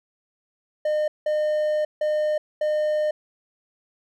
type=tone bursts at uneven times; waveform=triangle; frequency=608 Hz; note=D#5; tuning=40 cents flat; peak=-18 dBFS; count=4; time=0.85-1.08 / 1.26-1.85 / 2.01-2.38 / 2.61-3.11 s; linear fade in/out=5 ms; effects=none